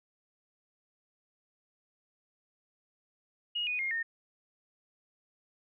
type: tone with pitch steps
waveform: sine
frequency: 2877 / 2476 / 2131 / 1833.5 Hz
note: F#7 / D#7 / C7 / A#6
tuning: -49 / -9 / +31 / -29 cents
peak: -30 dBFS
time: 3.55-4.03 s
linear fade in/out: 10 ms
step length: 120 ms
effects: none